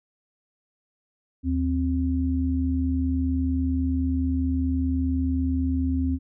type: tone pair together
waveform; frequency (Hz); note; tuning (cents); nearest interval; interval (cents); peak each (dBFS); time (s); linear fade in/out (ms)
sine; 77.78 / 262.8; D#2 / C4; 0 / +8; octave + major sixth; 2108; -24; 1.43-6.19; 50
effects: none